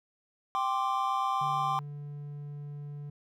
triangle chord, G suspended fourth, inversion none, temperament equal, 784 / 1046.5 / 1174.7 Hz, G5 / C6 / D6, 0 / 0 / 0 cents, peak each -30 / -29 / -30 dBFS, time 0.55-1.79 s, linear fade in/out 0 ms
triangle tone, 145.4 Hz, D3, 17 cents flat, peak -36 dBFS, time 1.41-3.1 s, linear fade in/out 5 ms
effects none

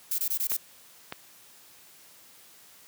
violet noise bursts, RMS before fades -28 dBFS, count 5, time 0.11-0.568 s, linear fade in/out 5 ms, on 74 ms, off 22 ms
clicks, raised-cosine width 0.3 ms, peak -18 dBFS, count 2, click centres 0.519 / 1.124 s
effects white hiss -54 dBFS RMS until 2.87 s + high-pass 100 Hz 12 dB/octave

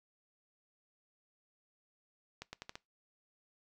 accelerating click train, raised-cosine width 0.2 ms, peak -26 dBFS, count 5, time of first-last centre 2.42-2.755 s, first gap 110 ms, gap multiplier 0.82, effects noise-tail reverb RT60 0.2 s tail -21 dB re dry

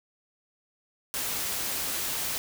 white noise, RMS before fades -31 dBFS, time 1.14-2.38 s, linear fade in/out 0 ms, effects none

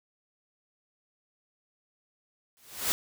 white noise with exponential growth, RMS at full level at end -24 dBFS, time 2.57-2.92 s, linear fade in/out 0 ms, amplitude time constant 74 ms, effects none

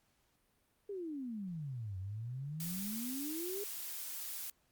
sine exponential two-way sweep, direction down then up, 416.7 to 91.2 to 416.7 Hz, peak -39 dBFS, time 0.89-3.64 s, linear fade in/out 5 ms, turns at 1.98 s
blue noise, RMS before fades -43 dBFS, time 2.6-4.5 s, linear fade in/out 2 ms
effects pink hiss -75 dBFS RMS until 4.71 s + Opus 48 kbps

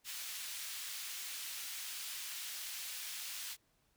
pink high-pass noise, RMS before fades -44 dBFS, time 0.04-3.57 s, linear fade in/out 50 ms, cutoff 2600 Hz, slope 12 dB/octave, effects pink hiss -75 dBFS RMS until 3.96 s

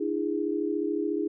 sine tone cluster, 301 / 335 / 411.9 Hz, D4 / E4 / G#4, +43 / +28 / -14 cents, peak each -30 dBFS, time 0-1.28 s, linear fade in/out 10 ms, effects none

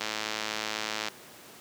click train, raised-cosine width 0.2 ms, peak -13 dBFS, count 117, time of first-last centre 0.01-1.084 s, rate 108 Hz, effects pink hiss -49 dBFS RMS until 1.6 s + high-pass 200 Hz 12 dB/octave

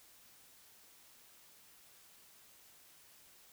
silence, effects white hiss -62 dBFS RMS until 3.52 s

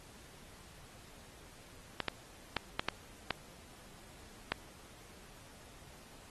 clicks, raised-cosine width 0.3 ms, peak -15 dBFS, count 7, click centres 2.003 / 2.083 / 2.567 / 2.795 / 2.886 / 3.307 / 4.52 s, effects pink hiss -57 dBFS RMS until 6.3 s + AAC 32 kbps

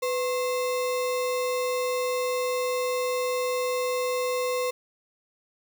sine tone with sample-and-hold, 500 Hz, B4, 21 cents sharp, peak -24 dBFS, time 0.02-4.71 s, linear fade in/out 10 ms, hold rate 1575 Hz, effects none

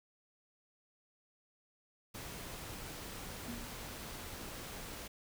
pink noise, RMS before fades -46 dBFS, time 2.14-5.08 s, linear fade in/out 10 ms
sine tone with exponential decay, 236.7 Hz, A#3, 27 cents sharp, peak -40 dBFS, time 3.48-3.99 s, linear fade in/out 2 ms, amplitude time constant 110 ms
effects none

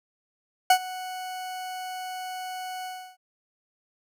40% pulse tone with ADSR envelope, 740 Hz, F#5, in tune, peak -12 dBFS, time 0.7-3.17 s, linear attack 4 ms, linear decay 76 ms, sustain -20 dB, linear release 320 ms, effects none

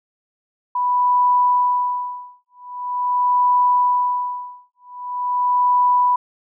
sine tone with tremolo, 987.8 Hz, B5, in tune, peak -12 dBFS, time 0.75-6.16 s, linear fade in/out 5 ms, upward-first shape sine, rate 0.44 Hz, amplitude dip 100%, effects none

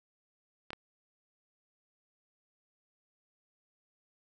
clicks, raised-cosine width 0.3 ms, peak -23 dBFS, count 2, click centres 0.705 / 0.732 s, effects none

